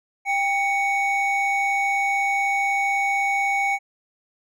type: tone pair together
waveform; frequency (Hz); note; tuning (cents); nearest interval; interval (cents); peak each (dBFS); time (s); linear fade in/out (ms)
triangle; 793.7 / 2232; G5 / C#7; +21 / +11; octave + tritone; 1790; -20 / -20; 0.25-3.79; 50
effects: tanh soft clip ceiling -10 dBFS